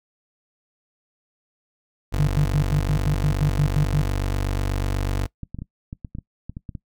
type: tone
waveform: 25% pulse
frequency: 48.16 Hz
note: G1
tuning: 30 cents flat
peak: -18 dBFS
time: 2.12-5.27 s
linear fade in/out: 20 ms
type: tone bursts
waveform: sine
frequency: 147.2 Hz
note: D3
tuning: 4 cents sharp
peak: -17 dBFS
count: 11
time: 2.19-4.019 s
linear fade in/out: 10 ms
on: 89 ms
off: 85 ms
type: clicks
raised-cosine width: 5 ms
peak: -20 dBFS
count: 12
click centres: 5.433 / 5.546 / 5.588 / 5.62 / 5.929 / 6.048 / 6.151 / 6.186 / 6.496 / 6.569 / 6.692 / 6.752 s
effects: noise-tail reverb RT60 0.1 s tail -21 dB re dry